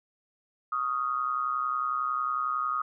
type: tone with amplitude modulation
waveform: sine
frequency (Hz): 1244.5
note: D#6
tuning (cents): 0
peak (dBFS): -23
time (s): 0.72-2.82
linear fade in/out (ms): 5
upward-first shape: sine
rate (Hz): 131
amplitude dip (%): 75
effects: none